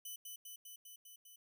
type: tone with echo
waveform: 5% pulse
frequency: 3000 Hz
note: F#7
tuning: 23 cents sharp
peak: -36 dBFS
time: 0.05-0.16 s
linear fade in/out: 5 ms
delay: 200 ms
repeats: 6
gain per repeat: -2 dB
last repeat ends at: 1.36 s
effects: none